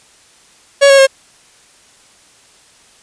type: tone with pitch steps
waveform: 45% pulse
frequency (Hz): 560 / 549.1 / 538.4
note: C#5 / C#5 / C5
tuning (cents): +18 / -17 / +49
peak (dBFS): -4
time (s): 0.81-1.071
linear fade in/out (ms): 20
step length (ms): 87
effects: white hiss -47 dBFS RMS until 3.02 s + resampled to 22050 Hz